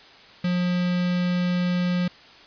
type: tone with notch filter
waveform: square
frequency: 178.4 Hz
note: F3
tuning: 37 cents sharp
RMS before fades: -23 dBFS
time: 0.44-2.08 s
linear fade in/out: 5 ms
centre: 780 Hz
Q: 0.94
effects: white hiss -48 dBFS RMS until 2.46 s + resampled to 11025 Hz